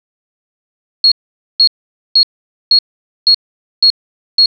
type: tone bursts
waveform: sine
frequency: 4307 Hz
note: C8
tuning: 49 cents sharp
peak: -4 dBFS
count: 7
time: 1.04-4.459 s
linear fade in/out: 2 ms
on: 77 ms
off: 480 ms
effects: none